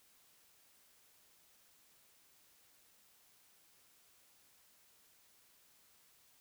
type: silence
effects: white hiss -68 dBFS RMS until 6.4 s